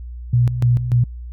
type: tone with tremolo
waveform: sine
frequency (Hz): 121.4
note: B2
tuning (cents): -29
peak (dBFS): -11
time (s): 0.33-1.04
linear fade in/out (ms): 5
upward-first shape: square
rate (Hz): 3.4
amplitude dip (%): 65
effects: added 60 Hz sine -29 dBFS peak until 1.32 s